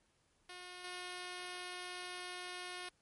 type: tone with level steps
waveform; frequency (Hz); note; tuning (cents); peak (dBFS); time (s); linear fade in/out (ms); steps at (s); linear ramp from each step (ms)
5% pulse; 360; F#4; -47; -37 / -32; 0.49-2.89; 5; 0.84; 5
effects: pink hiss -75 dBFS RMS until 3.01 s + MP3 48 kbps